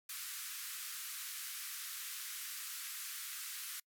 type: band-pass noise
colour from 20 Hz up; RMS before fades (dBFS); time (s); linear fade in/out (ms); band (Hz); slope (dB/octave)
white; -45; 0.09-3.8; 5; 1200 to 16000; 48
effects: noise-tail reverb RT60 0.1 s tail -26 dB re dry